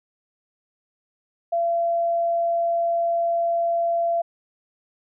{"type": "tone", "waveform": "sine", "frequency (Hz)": 680, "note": "F5", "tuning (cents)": -46, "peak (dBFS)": -19, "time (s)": [1.52, 4.22], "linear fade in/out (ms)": 10, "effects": []}